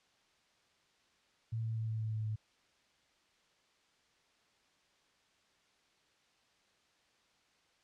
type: tone with pitch steps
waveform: sine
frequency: 113.2 / 112.35 / 111.51 / 110.68 / 109.85 / 109.03 / 108.21 Hz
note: A2 / A2 / A2 / A2 / A2 / A2 / A2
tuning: +50 / +37 / +24 / +11 / -2 / -15 / -28 cents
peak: -34 dBFS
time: 1.52-2.36 s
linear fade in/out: 10 ms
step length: 120 ms
effects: white hiss -71 dBFS RMS until 7.83 s + low-pass 5000 Hz 12 dB/octave